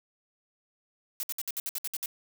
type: noise bursts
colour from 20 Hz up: blue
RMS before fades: -33 dBFS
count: 10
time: 1.2-2.059 s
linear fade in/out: 0 ms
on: 31 ms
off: 61 ms
effects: none